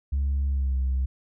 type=tone with pitch glide; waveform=sine; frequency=69.3 to 65.41 Hz; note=C#2 to C2; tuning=0 to 0 cents; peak=-20 dBFS; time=0.12-1.06 s; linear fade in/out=10 ms; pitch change=-100 cents; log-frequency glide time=0.48-0.76 s; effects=tanh soft clip ceiling -20 dBFS

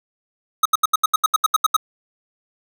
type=tone bursts; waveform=square; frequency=1267 Hz; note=D#6; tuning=31 cents sharp; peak=-12 dBFS; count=12; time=0.63-1.766 s; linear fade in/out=5 ms; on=25 ms; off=76 ms; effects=none

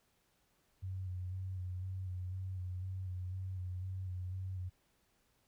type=tone with vibrato; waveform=sine; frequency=92.5 Hz; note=F#2; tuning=in tune; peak=-38 dBFS; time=0.82-4.7 s; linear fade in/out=20 ms; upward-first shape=square; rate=2 Hz; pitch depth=28 cents each way; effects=pink hiss -75 dBFS RMS until 5.47 s

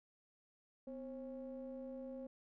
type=ring-modulated tone; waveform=triangle; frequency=141.6 Hz; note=C#3; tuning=37 cents sharp; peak=-40 dBFS; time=0.87-2.27 s; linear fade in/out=5 ms; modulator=395 Hz; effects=none

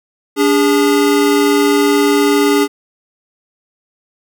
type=tone pair together; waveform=square; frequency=288.1 / 407.5 Hz; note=D4 / G#4; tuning=-33 / -33 cents; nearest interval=tritone; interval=600 cents; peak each=-13 dBFS; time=0.36-2.68 s; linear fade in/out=50 ms; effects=none

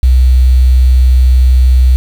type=tone with quantisation; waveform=sine; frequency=63.4 Hz; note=B1; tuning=46 cents sharp; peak=-3 dBFS; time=0.03-1.96 s; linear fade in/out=0 ms; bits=5; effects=none

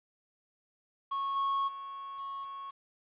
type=tone with level steps; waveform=triangle; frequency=1100 Hz; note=C#6; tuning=14 cents flat; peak=-29 / -26 / -38 / -35 / -38 dBFS; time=1.11-2.71 s; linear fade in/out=10 ms; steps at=1.35 / 1.67 / 2.18 / 2.43 s; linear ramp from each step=20 ms; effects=resampled to 8000 Hz + 10-bit

